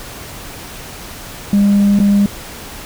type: tone with dropouts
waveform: sine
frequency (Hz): 201.8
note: G#3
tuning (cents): -49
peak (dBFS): -6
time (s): 1.53-2.26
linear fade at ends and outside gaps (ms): 2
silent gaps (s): 1.99-2
effects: tanh soft clip ceiling -6 dBFS + pink hiss -31 dBFS RMS until 2.85 s